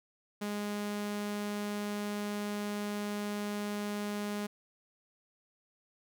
sawtooth tone, 206.6 Hz, G#3, 9 cents flat, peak -30 dBFS, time 0.41-4.47 s, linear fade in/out 10 ms, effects none

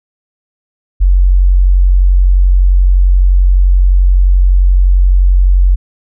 sine tone, 45.79 Hz, F#1, 17 cents flat, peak -4 dBFS, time 1-5.76 s, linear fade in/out 20 ms, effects none

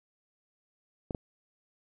clicks, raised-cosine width 2 ms, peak -21 dBFS, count 2, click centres 1.108 / 1.148 s, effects none

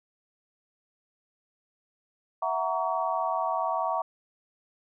sine chord, F# dominant seventh, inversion third, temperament equal with one note detuned, 659.3 / 740 / 932.3 / 1128.8 Hz, E5 / F#5 / A#5 / C#6, 0 / 0 / 0 / +31 cents, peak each -31 dBFS, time 2.42-4.02 s, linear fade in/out 5 ms, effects none

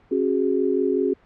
sine chord, C# suspended fourth, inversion none, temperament equal with one note detuned, 271 / 370 / 415.3 Hz, C#4 / F#4 / G#4, -39 / 0 / 0 cents, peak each -24 / -22 / -23 dBFS, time 0.11-1.14 s, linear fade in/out 10 ms, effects pink hiss -56 dBFS RMS until 1.25 s + low-pass 2000 Hz 12 dB/octave

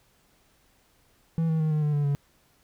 triangle tone with pitch steps, 163.9 / 160.06 / 156.32 / 152.66 / 149.09 / 145.6 / 142.19 Hz, E3 / D#3 / D#3 / D#3 / D3 / D3 / C#3, -10 / +49 / +8 / -33 / +26 / -15 / +44 cents, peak -20 dBFS, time 1.38-2.15 s, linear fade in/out 0 ms, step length 110 ms, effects pink hiss -64 dBFS RMS until 2.63 s

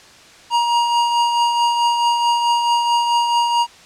square tone with tremolo, 946 Hz, A#5, 25 cents sharp, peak -13 dBFS, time 0.5-3.67 s, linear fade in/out 50 ms, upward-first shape triangle, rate 4.6 Hz, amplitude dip 45%, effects white hiss -44 dBFS RMS until 3.85 s + low-pass 6000 Hz 12 dB/octave

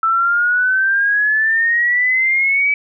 sine exponential sweep, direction up, 1318.5 to 2300 Hz, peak -12 dBFS, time 0.03-2.74 s, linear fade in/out 2 ms, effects none

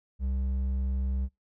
sine tone with hard clipping, 65.7 Hz, C2, 8 cents sharp, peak -28 dBFS, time 0.19-1.29 s, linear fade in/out 50 ms, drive 5 dB, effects noise-tail reverb RT60 0.2 s tail -25 dB re dry

